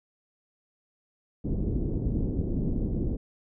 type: low-pass noise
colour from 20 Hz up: pink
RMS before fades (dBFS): -28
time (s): 1.44-3.17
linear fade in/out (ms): 10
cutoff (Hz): 370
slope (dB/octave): 24
effects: none